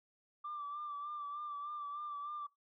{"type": "tone with vibrato", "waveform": "sine", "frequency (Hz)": 1174.7, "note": "D6", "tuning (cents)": 0, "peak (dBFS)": -39, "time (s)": [0.44, 2.47], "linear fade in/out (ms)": 10, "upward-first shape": "sine", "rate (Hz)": 3.3, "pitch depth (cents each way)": 38, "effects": ["noise-tail reverb RT60 0.2 s tail -22 dB re dry", "tanh soft clip ceiling -36 dBFS"]}